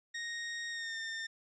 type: tone with pitch glide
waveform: sawtooth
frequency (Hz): 1864.7 to 1808.5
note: A#6 to A6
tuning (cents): 0 to +47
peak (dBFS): -34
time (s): 0.14-1.27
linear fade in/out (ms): 10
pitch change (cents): -53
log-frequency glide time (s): 0.7-0.98
effects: resampled to 16000 Hz